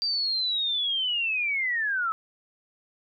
sine linear sweep, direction down, 4712 to 1280 Hz, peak -24 dBFS, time 0.02-2.12 s, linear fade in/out 0 ms, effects none

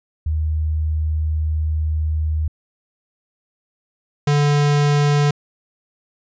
sine / square tone pair in turn, 77.78 / 145.65 Hz, D#2 / D3, 0 / -14 cents, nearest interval major seventh, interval 1086 cents, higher second, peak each -17 / -14 dBFS, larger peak second, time 0.26-2.48 / 4.27-5.31 s, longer first, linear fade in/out 5 ms, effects resampled to 16000 Hz

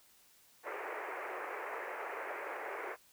pink band-pass noise, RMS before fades -42 dBFS, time 0.63-2.97 s, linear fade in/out 50 ms, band 380 to 2300 Hz, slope 48 dB/octave, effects white hiss -65 dBFS RMS until 3.12 s

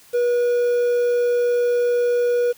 triangle tone with quantisation, 483.8 Hz, B4, 36 cents flat, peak -14 dBFS, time 0.13-2.53 s, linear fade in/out 20 ms, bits 7, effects white hiss -50 dBFS RMS until 2.57 s

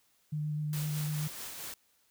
sine tone with vibrato, 150.9 Hz, D3, 47 cents sharp, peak -31 dBFS, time 0.32-1.28 s, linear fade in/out 10 ms, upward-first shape square, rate 7.9 Hz, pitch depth 11 cents each way
white noise with tremolo, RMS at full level -41 dBFS, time 0.73-1.74 s, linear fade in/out 2 ms, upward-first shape sine, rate 4.6 Hz, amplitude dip 35%
effects white hiss -70 dBFS RMS until 2.1 s

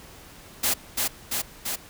white noise with echo, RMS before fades -23 dBFS, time 0.63-0.74 s, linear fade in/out 10 ms, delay 340 ms, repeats 3, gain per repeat -2 dB, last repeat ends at 1.76 s, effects pink hiss -47 dBFS RMS until 1.89 s

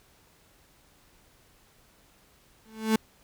35% pulse tone with exponential growth, 219.8 Hz, A3, 2 cents flat, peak -16 dBFS, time 2.65-2.96 s, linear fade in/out 5 ms, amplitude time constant 66 ms, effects pink hiss -61 dBFS RMS until 3.23 s

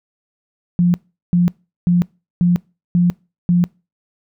sine tone bursts, 175.6 Hz, F3, 10 cents sharp, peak -10 dBFS, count 6, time 0.79-3.64 s, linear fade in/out 0 ms, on 150 ms, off 390 ms, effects noise-tail reverb RT60 0.3 s tail -25 dB re dry

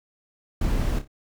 brown noise with echo, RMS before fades -24 dBFS, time 0.61-0.99 s, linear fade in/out 5 ms, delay 29 ms, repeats 3, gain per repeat -9 dB, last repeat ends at 1.077 s, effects none

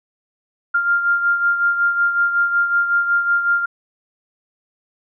sine beating tone pair, 1396.9 / 1402.3 Hz, F6 / F6, 0 / +7 cents, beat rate 5.4 Hz, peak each -15 / -23 dBFS, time 0.74-3.66 s, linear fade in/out 10 ms, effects none

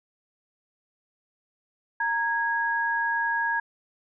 sine tone pair together, 927 / 1651.7 Hz, A#5 / G#6, -10 / -10 cents, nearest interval minor seventh, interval 1000 cents, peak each -27 / -25 dBFS, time 2-3.6 s, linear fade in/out 5 ms, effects none

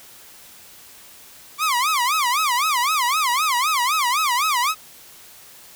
sawtooth tone with vibrato, 1108.7 Hz, C#6, in tune, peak -14 dBFS, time 1.58-4.75 s, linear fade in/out 50 ms, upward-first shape sine, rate 3.9 Hz, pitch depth 260 cents each way, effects white hiss -45 dBFS RMS until 5.75 s

